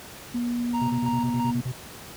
sine tone, 240.4 Hz, B3, 46 cents flat, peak -24 dBFS, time 0.34-1.61 s, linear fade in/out 10 ms
triangle tone with tremolo, 932.3 Hz, A#5, in tune, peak -25 dBFS, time 0.73-1.52 s, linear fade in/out 20 ms, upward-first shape square, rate 3 Hz, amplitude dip 55%
triangle tone bursts, 126.9 Hz, B2, 47 cents sharp, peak -24 dBFS, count 9, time 0.81-1.722 s, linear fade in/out 10 ms, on 72 ms, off 33 ms
effects pink hiss -42 dBFS RMS until 2.16 s + high-pass 60 Hz 12 dB/octave

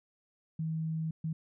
sine tone bursts at uneven times, 160 Hz, D#3, 49 cents sharp, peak -31 dBFS, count 2, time 0.59-1.11 / 1.24-1.33 s, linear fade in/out 5 ms, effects none

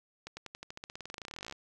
accelerating click train, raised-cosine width 0.2 ms, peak -25 dBFS, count 30, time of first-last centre 0.27-1.524 s, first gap 100 ms, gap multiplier 0.93, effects none

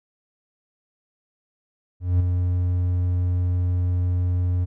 triangle tone with ADSR envelope, 89.4 Hz, F2, 41 cents sharp, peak -12 dBFS, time 2-4.66 s, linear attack 200 ms, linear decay 10 ms, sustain -5 dB, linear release 26 ms, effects none

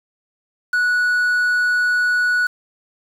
triangle tone with quantisation, 1470 Hz, F#6, 12 cents flat, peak -13 dBFS, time 0.73-2.47 s, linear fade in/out 5 ms, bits 6, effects none

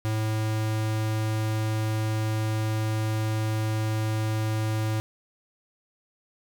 square tone, 109.1 Hz, A2, 14 cents flat, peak -25 dBFS, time 0.05-5 s, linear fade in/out 0 ms, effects none

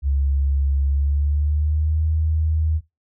sine tone with pitch glide, 69.3 to 78.69 Hz, C#2 to D#2, 0 to +20 cents, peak -17 dBFS, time 0.02-2.81 s, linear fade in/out 50 ms, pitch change +220 cents, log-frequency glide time 0.86-2.03 s, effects noise-tail reverb RT60 0.2 s tail -18 dB re dry

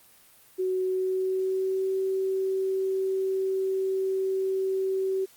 sine tone with pitch glide, 372.4 to 382 Hz, F#4 to G4, +11 to -45 cents, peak -24 dBFS, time 0.58-5.26 s, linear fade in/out 20 ms, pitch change +44 cents, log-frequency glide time 0.81-1.93 s, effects white hiss -56 dBFS RMS until 5.36 s + Opus 32 kbps

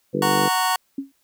harmonic tone, 49 Hz, G1, in tune, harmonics 3 / 4 / 5 / 6 / 7 / 8 / 9 / 10, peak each -29 / -27 / -34 / -28 / -28 / -32 / -29 / -26 dBFS, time 0.13-0.49 s, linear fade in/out 20 ms
sawtooth chord, F# major, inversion none, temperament just, 740 / 925 / 1110 Hz, F#5 / A#5 / C#6, 0 / -14 / +2 cents, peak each -19 dBFS, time 0.22-0.76 s, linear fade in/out 2 ms
sine tone with exponential decay, 274.4 Hz, C#4, 17 cents flat, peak -21 dBFS, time 0.98-1.12 s, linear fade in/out 5 ms, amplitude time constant 30 ms
effects white hiss -66 dBFS RMS until 1.23 s

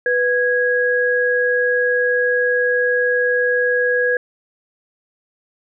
sine tone pair together, 493.9 / 1653.6 Hz, B4 / G#6, 0 / -8 cents, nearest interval octave + major sixth, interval 2092 cents, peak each -17 dBFS, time 0.06-4.17 s, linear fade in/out 2 ms, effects none

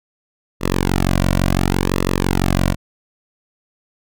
sawtooth tone with flanger, 45.94 Hz, F#1, 12 cents flat, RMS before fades -17 dBFS, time 0.6-2.76 s, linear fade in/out 50 ms, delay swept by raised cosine 1.3 to 2.4 ms, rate 0.7 Hz, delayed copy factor -0.9, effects none

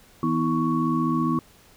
sine tone cluster, 162.4 / 246.9 / 322 / 1113 Hz, E3 / B3 / E4 / C#6, -26 / 0 / -41 / +7 cents, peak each -27 / -24 / -26 / -27 dBFS, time 0.23-1.39 s, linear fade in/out 2 ms, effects pink hiss -54 dBFS RMS until 1.76 s

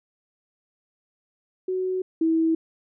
sine tone pair in turn, 371.7 / 324.5 Hz, F#4 / E4, +8 / -27 cents, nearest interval major second, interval 235 cents, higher first, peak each -23 / -18 dBFS, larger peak second, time 1.68-2.02 / 2.21-2.55 s, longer neither, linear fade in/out 5 ms, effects none

